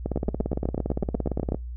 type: two click trains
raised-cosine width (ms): 2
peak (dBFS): -12 / -13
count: 12 / 27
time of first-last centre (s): 0.16-1.521 / 0.06-1.546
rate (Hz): 8.08 / 17.5
effects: noise-tail reverb RT60 0.2 s tail -25 dB re dry + added 60 Hz sine -32 dBFS peak until 1.76 s